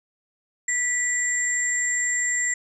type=tone pair together; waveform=sine; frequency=1957 / 7389 Hz; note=B6 / A#8; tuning=-16 / -16 cents; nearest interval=octave + major seventh; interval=2300 cents; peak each=-24 dBFS; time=0.68-2.54 s; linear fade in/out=5 ms; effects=none